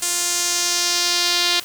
sawtooth tone with band-pass filter sweep, 350.3 Hz, F4, 5 cents sharp, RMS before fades -20 dBFS, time 0.02-1.6 s, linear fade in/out 5 ms, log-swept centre 8000 to 4000 Hz, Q 2.1, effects white hiss -37 dBFS RMS until 1.64 s

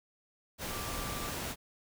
sine tone in noise, 1174 Hz, D6, 1 cent flat, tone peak -44 dBFS, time 0.68-1.34 s, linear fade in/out 50 ms, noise pink, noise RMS -38 dBFS, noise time 0.58-1.56 s, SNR -9 dB, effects none

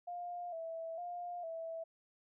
sine tone with vibrato, 680 Hz, F5, 46 cents flat, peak -40 dBFS, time 0.07-1.84 s, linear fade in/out 10 ms, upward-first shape square, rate 1.1 Hz, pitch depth 62 cents each way, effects none

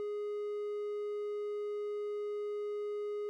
triangle tone, 415.3 Hz, G#4, in tune, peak -33 dBFS, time 0-3.29 s, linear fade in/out 0 ms, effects none

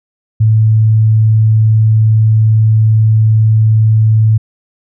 sine tone, 109.7 Hz, A2, 5 cents flat, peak -5 dBFS, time 0.4-4.38 s, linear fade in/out 10 ms, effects none

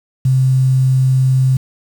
sine tone with quantisation, 130.81 Hz, C3, in tune, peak -9 dBFS, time 0.25-1.57 s, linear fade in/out 5 ms, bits 6, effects none

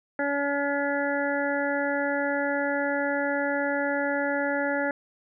harmonic tone, 283.8 Hz, C#4, 41 cents sharp, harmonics 1 / 2 / 3 / 5 / 6 / 7, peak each -30 / -28 / -33 / -33 / -31 / -37 dBFS, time 0.19-4.91 s, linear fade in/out 2 ms, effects none

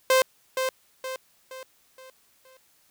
sawtooth tone with echo, 521 Hz, C5, 7 cents flat, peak -13 dBFS, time 0.1-0.22 s, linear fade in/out 2 ms, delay 470 ms, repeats 5, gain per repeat -7 dB, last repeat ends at 2.57 s, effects white hiss -63 dBFS RMS until 2.9 s

